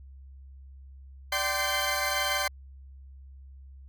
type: tone cluster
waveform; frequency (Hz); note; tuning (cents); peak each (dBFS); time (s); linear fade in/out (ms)
20% pulse; 588 / 770 / 1040 / 1561 / 2073; D5 / G5 / C6 / G6 / C7; +2 / -31 / -11 / -8 / -17; -28; 1.32-2.48; 5
effects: added 67 Hz sine -45 dBFS peak until 3.88 s